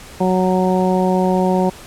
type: harmonic tone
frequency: 185 Hz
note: F#3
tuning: in tune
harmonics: 1 / 2 / 3 / 4 / 5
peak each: -16 / -19 / -21 / -22 / -23 dBFS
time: 0.2-1.7 s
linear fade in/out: 10 ms
effects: pink hiss -38 dBFS RMS until 1.86 s + low-pass 12000 Hz 12 dB/octave